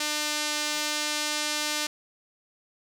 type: tone with band-pass filter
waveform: sawtooth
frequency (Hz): 299.8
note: D4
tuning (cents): +36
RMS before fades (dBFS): -29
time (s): 0-1.87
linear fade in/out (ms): 5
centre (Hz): 5200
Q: 0.83
effects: none